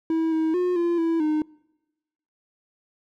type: tone with pitch steps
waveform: triangle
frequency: 324 / 319 / 359.9 / 343.4 / 330.1 / 306.7 Hz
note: E4 / D#4 / F#4 / F4 / E4 / D#4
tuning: -30 / +43 / -48 / -29 / +2 / -25 cents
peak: -18 dBFS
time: 0.1-1.42 s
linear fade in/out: 2 ms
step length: 220 ms
effects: noise-tail reverb RT60 1.0 s tail -25 dB re dry